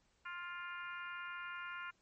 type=harmonic tone with a mistuned harmonic; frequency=350.9 Hz; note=F4; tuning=8 cents sharp; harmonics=3 / 4 / 5 / 6 / 7 / 8; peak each=-49 / -45 / -53 / -55 / -54 / -56 dBFS; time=0.25-1.91 s; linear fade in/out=10 ms; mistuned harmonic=7; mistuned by=-22 cents; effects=pink hiss -75 dBFS RMS until 2.01 s + MP3 32 kbps